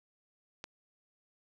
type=click; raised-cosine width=0.2 ms; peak=-24 dBFS; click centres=0.641 s; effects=none